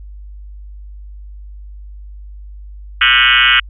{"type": "tone with frequency modulation", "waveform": "sine", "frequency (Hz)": 2217, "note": "C#7", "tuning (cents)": 0, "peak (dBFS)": -7, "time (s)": [3.01, 3.6], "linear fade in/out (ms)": 5, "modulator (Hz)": 126, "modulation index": 7.1, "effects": ["added 50 Hz sine -30 dBFS peak until 3.69 s"]}